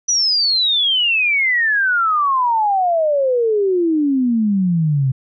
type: exponential sweep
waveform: sine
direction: down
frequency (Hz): 5970 to 128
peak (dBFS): -13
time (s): 0.08-5.12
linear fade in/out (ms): 10
effects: none